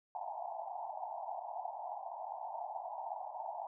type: band-pass noise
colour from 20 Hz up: pink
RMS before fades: -43 dBFS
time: 0.15-3.67 s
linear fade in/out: 2 ms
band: 660 to 930 Hz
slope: 96 dB/octave
effects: none

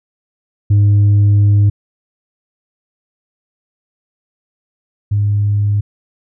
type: tone pair in turn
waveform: sine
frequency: 102.3 / 102.84 Hz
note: G#2 / G#2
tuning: -26 / -17 cents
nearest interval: unison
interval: 9 cents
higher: second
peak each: -4 / -10 dBFS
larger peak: first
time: 0.7-1.7 / 5.11-5.81 s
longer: first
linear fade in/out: 10 ms
effects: tanh soft clip ceiling -6 dBFS

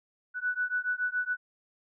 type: beating tone pair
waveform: sine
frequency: 1480 / 1487.1 Hz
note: F#6 / F#6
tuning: 0 / +8 cents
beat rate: 7.1 Hz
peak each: -31 / -31 dBFS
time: 0.34-1.37 s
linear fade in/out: 50 ms
effects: none

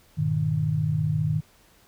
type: tone cluster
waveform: sine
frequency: 100.1 / 119.4 / 153.7 Hz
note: G2 / A#2 / D#3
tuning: +37 / +42 / -21 cents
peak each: -29 / -29 / -23 dBFS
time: 0.17-1.41 s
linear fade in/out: 20 ms
effects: pink hiss -58 dBFS RMS until 1.87 s

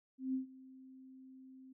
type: tone with ADSR envelope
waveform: sine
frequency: 261.6 Hz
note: C4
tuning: in tune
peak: -32 dBFS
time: 0.18-1.73 s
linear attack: 160 ms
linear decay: 120 ms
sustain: -21 dB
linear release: 9 ms
effects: none

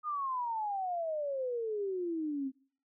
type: exponential sweep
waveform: sine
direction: down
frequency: 1244.5 to 260 Hz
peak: -32 dBFS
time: 0.03-2.52 s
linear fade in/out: 50 ms
effects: noise-tail reverb RT60 0.5 s tail -23 dB re dry

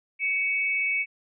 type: tone pair together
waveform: sine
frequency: 2241 / 2604 Hz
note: C#7 / E7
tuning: +18 / -22 cents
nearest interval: minor third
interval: 260 cents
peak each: -24 / -29 dBFS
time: 0.19-1.06 s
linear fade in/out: 50 ms
effects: none

